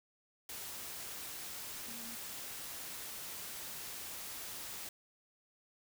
sine tone in noise, 233.1 Hz, A#3, in tune, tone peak -52 dBFS, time 1.88-2.15 s, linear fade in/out 2 ms, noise white, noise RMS -45 dBFS, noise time 0.49-4.89 s, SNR -10 dB, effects none

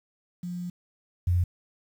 sine tone pair in turn, 177.1 / 88.55 Hz, F3 / F2, +24 / +24 cents, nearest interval octave, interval 1200 cents, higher first, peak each -31 / -20 dBFS, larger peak second, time 0.43-0.7 / 1.27-1.44 s, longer first, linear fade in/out 5 ms, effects 9-bit

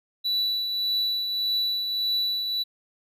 triangle tone with tremolo, 3951 Hz, B7, in tune, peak -20 dBFS, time 0.24-2.64 s, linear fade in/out 20 ms, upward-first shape triangle, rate 1.7 Hz, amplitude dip 45%, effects none

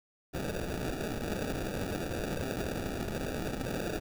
blue noise with sample-and-hold, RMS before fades -35 dBFS, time 0.33-4 s, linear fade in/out 20 ms, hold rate 1050 Hz, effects none

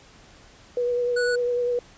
sine tone with vibrato, 486.6 Hz, B4, 26 cents flat, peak -21 dBFS, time 0.77-1.79 s, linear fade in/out 2 ms, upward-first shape triangle, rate 10 Hz, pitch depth 22 cents each way
square tone, 1474 Hz, F#6, 7 cents flat, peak -26 dBFS, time 1.16-1.36 s, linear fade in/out 10 ms
effects pink hiss -51 dBFS RMS until 1.97 s + resampled to 16000 Hz

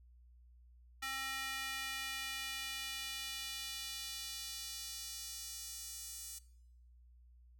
square tone with high-pass filter sweep, 267.5 Hz, C4, 38 cents sharp, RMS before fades -44 dBFS, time 1.02-6.39 s, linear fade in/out 10 ms, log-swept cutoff 1600 to 7200 Hz, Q 1.3, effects noise-tail reverb RT60 0.9 s tail -22 dB re dry + added 60 Hz sine -59 dBFS peak until 7.59 s

